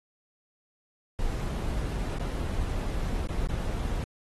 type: noise with dropouts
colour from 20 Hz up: brown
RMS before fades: -30 dBFS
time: 1.19-4.04 s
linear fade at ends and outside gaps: 1 ms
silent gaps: 2.185-2.196 / 3.272-3.288 / 3.472-3.489 s
effects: AAC 32 kbps